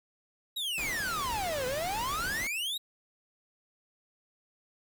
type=exponential two-way sweep; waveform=45% pulse; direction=down then up; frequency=3909 to 491.6 to 3909 Hz; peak=-31 dBFS; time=0.56-2.78 s; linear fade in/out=10 ms; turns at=1.66 s
type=noise; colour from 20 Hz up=pink; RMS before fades=-40 dBFS; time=0.78-2.47 s; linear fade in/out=0 ms
effects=none